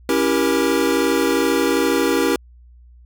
square chord, C# diminished seventh, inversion none, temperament equal with one note detuned, 277.2 / 329.6 / 392 / 474.9 Hz, C#4 / E4 / G4 / Bb4, 0 / 0 / 0 / +32 cents, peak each -22 dBFS, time 0.09-2.36 s, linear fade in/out 2 ms, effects added 60 Hz sine -43 dBFS peak until 3.05 s

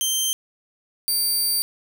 15% pulse tone pair in turn, 3136 / 4650 Hz, G7 / D8, 0 / -18 cents, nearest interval perfect fifth, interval 682 cents, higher second, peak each -13 dBFS, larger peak neither, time 0.01-0.33 / 1.08-1.62 s, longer second, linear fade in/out 0 ms, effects 7-bit

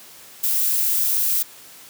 violet noise, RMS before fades -20 dBFS, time 0.43-1.43 s, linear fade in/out 10 ms, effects white hiss -44 dBFS RMS until 1.89 s + high-pass 80 Hz 12 dB/octave

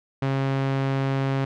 sawtooth tone with low-pass filter, 135.5 Hz, C#3, 39 cents flat, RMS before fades -24 dBFS, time 0.22-1.45 s, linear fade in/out 5 ms, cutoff 3000 Hz, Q 0.66, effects none

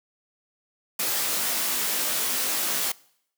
white noise with comb filter, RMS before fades -26 dBFS, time 0.99-2.92 s, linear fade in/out 5 ms, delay 18 ms, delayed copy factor -0.9, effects noise-tail reverb RT60 0.7 s tail -23 dB re dry + high-pass 200 Hz 12 dB/octave

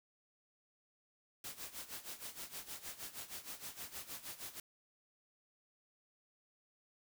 white noise with tremolo, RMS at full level -45 dBFS, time 1.44-4.6 s, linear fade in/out 2 ms, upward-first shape sine, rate 6.4 Hz, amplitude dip 80%, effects none

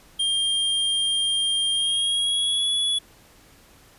square tone with pitch glide, 3203 to 3393 Hz, G7 to G#7, +37 to +36 cents, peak -21 dBFS, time 0.19-2.99 s, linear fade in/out 10 ms, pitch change +99 cents, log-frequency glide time 1.72-2.7 s, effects pink hiss -53 dBFS RMS until 3.98 s + resampled to 32000 Hz

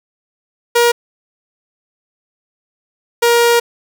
sawtooth tone pair in turn, 474.9 / 472.2 Hz, A#4 / A#4, +32 / +22 cents, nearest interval unison, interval 10 cents, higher first, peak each -5 dBFS, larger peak neither, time 0.75-0.92 / 3.22-3.6 s, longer second, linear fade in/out 10 ms, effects none

